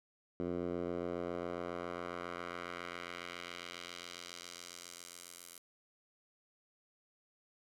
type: tone with band-pass filter sweep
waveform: 10% pulse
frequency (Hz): 87.31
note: F2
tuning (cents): 0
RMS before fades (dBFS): -43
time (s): 0.4-5.58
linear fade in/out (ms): 0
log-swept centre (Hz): 330 to 11000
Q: 1
effects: none

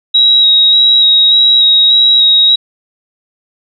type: tone with vibrato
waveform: sine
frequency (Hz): 3825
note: A#7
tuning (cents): +44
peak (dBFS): -4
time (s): 0.14-2.56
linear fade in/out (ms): 10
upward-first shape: square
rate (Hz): 1.7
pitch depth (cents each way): 14
effects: none

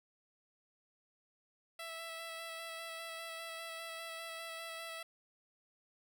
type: tone with vibrato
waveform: 10% pulse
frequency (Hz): 659.3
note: E5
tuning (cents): 0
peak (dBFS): -35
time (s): 1.79-5.03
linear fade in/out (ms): 5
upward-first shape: square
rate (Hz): 5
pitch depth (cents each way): 12
effects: none

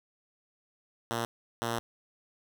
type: tone bursts at uneven times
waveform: 5% pulse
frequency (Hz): 116.5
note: A#2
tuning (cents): -1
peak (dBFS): -19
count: 2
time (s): 1.11-1.25 / 1.62-1.79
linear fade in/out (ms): 0
effects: none

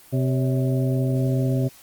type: harmonic tone with a mistuned harmonic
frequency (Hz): 129.6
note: C3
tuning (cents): -16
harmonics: 1 / 2 / 3 / 4 / 5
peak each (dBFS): -20 / -26 / -30 / -32 / -34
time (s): 0.12-1.69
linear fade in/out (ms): 20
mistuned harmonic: 4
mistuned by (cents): +120
effects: white hiss -49 dBFS RMS until 1.82 s + Opus 32 kbps

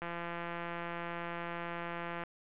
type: click train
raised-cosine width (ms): 0.5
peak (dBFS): -25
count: 380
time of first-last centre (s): 0.02-2.236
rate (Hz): 171
effects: resampled to 8000 Hz + 10-bit

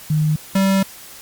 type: tone pair in turn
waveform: sine / square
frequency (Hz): 153.7 / 193.65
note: D#3 / G3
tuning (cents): -21 / -21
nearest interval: major third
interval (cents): 400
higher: second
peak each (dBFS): -14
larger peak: neither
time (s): 0.1-0.36 / 0.55-0.83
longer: second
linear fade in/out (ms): 5
effects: white hiss -39 dBFS RMS until 1.21 s + Opus 48 kbps

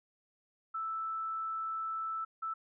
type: tone bursts at uneven times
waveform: sine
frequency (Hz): 1318.5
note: E6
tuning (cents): 0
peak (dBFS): -34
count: 2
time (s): 0.74-2.25 / 2.42-2.54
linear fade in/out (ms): 10
effects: none

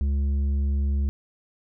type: tone with tanh clipping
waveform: sine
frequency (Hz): 70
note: C#2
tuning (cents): +18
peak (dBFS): -22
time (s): 0.01-1.09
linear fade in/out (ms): 0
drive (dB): 7
effects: none

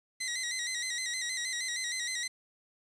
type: tone with vibrato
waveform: 15% pulse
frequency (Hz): 1975.5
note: B6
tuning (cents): 0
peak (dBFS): -26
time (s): 0.2-2.28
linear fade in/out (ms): 10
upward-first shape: square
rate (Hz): 6.4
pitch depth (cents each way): 62
effects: resampled to 22050 Hz + 9-bit

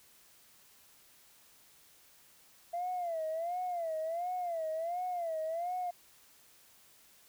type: tone with vibrato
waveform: sine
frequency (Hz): 679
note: F5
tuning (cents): -49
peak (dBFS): -32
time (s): 2.73-5.91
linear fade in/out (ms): 10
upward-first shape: sine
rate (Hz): 1.4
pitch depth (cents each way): 130
effects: tanh soft clip ceiling -29 dBFS + white hiss -62 dBFS RMS until 7.28 s

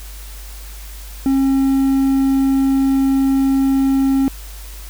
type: tone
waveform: triangle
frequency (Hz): 270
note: C#4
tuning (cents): -45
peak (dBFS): -10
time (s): 1.26-4.28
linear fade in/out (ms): 0
effects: added 50 Hz sine -31 dBFS peak until 4.89 s + white hiss -39 dBFS RMS until 4.89 s

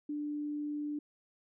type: tone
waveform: sine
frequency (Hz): 295.4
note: D4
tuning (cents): +10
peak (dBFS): -34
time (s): 0.09-0.99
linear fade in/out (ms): 5
effects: none

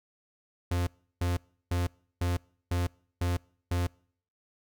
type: tone bursts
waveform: 45% pulse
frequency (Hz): 88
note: F2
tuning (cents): +14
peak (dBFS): -26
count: 7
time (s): 0.71-3.87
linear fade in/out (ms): 5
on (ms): 160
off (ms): 340
effects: noise-tail reverb RT60 0.6 s tail -26 dB re dry

